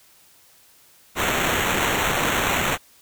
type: noise with sample-and-hold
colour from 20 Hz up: white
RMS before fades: -22 dBFS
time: 1.15-2.78 s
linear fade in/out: 50 ms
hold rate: 4900 Hz
effects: white hiss -54 dBFS RMS until 3.01 s

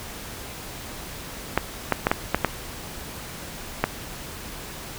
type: clicks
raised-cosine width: 0.5 ms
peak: -3 dBFS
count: 7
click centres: 1.576 / 1.923 / 2.069 / 2.115 / 2.346 / 2.447 / 3.84 s
effects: pink hiss -37 dBFS RMS until 4.98 s

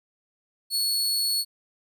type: tone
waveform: sawtooth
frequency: 4392 Hz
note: C#8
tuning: 17 cents flat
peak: -20 dBFS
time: 0.7-1.45 s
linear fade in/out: 50 ms
effects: none

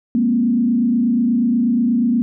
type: tone with frequency modulation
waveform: sine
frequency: 237.7 Hz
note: A#3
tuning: 34 cents sharp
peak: -13 dBFS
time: 0.15-2.22 s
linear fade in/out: 0 ms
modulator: 28.3 Hz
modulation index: 0.84
effects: none

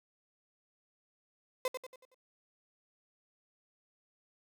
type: tone with echo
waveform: 35% pulse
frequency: 513 Hz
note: C5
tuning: 34 cents flat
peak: -28 dBFS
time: 1.65-1.68 s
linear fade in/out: 2 ms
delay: 93 ms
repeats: 5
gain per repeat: -7 dB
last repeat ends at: 2.145 s
effects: none

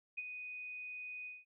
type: tone with ADSR envelope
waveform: sine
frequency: 2489 Hz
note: D#7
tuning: in tune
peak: -36 dBFS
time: 0.17-1.45 s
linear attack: 15 ms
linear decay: 31 ms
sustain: -7 dB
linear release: 190 ms
effects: none

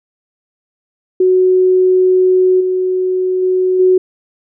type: tone with level steps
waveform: sine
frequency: 370 Hz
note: F#4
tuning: in tune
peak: -7 / -12 / -10 / -6 dBFS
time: 1.2-3.98 s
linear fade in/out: 5 ms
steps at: 2.6 / 3.42 / 3.79 s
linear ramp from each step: 10 ms
effects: none

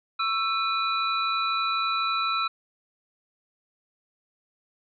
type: tone cluster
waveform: sine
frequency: 1116 / 1328 / 2462 / 3954 Hz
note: C#6 / E6 / D#7 / B7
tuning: +11 / +12 / -19 / +1 cents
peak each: -34 / -25 / -32 / -31 dBFS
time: 0.19-2.48 s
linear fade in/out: 10 ms
effects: none

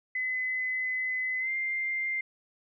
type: tone with pitch glide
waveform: sine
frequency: 2024 to 2098 Hz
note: B6 to C7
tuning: +42 to +4 cents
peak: -28 dBFS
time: 0.15-2.21 s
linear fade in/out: 5 ms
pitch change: +62 cents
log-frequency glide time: 1.39-1.5 s
effects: none

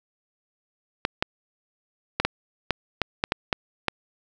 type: clicks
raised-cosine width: 0.3 ms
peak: -5 dBFS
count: 10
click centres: 1.051 / 1.225 / 2.2 / 2.25 / 2.707 / 3.017 / 3.239 / 3.321 / 3.528 / 3.883 s
effects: none

